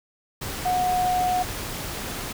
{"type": "tone in noise", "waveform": "sine", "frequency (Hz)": 729, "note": "F#5", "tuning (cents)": -26, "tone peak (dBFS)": -20, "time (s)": [0.65, 1.43], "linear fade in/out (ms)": 10, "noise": "pink", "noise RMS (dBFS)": -32, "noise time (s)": [0.41, 2.33], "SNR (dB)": 9, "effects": []}